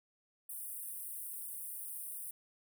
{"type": "high-pass noise", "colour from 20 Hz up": "pink", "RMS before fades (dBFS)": -44, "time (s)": [0.49, 2.31], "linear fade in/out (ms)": 5, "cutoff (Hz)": 8800, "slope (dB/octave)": 96, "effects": []}